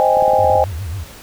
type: chord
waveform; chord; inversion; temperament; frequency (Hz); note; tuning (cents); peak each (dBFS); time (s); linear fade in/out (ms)
sine; Ab major seventh; first; equal; 523.3 / 622.3 / 784 / 830.6; C5 / Eb5 / G5 / Ab5; 0 / 0 / 0 / 0; -16; 0-0.64; 0
type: click train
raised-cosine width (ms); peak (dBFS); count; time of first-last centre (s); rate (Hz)
2; -16; 8; 0.17-0.555; 18.2
type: tone with vibrato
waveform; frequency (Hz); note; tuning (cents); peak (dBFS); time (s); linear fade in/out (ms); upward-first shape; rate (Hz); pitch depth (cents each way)
sine; 88; F2; +14; -22; 0.38-1.04; 10; sine; 7.3; 270
effects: pink hiss -38 dBFS RMS until 1.22 s